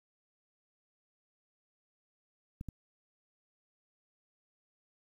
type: clicks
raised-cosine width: 5 ms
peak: -28 dBFS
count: 2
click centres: 2.611 / 2.687 s
effects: 10-bit